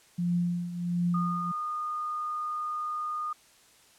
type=tone with tremolo; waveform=sine; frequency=174.6 Hz; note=F3; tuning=in tune; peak=-23 dBFS; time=0.18-1.52 s; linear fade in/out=10 ms; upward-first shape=triangle; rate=1.4 Hz; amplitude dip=75%
type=tone; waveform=sine; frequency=1225 Hz; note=D#6; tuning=27 cents flat; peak=-30 dBFS; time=1.14-3.33 s; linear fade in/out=5 ms
effects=white hiss -59 dBFS RMS until 3.98 s + low-pass 10000 Hz 12 dB/octave